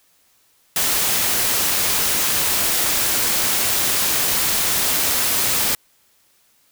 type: noise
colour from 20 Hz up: white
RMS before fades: -19 dBFS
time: 0.76-5.75 s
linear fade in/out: 2 ms
effects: white hiss -59 dBFS RMS until 6.71 s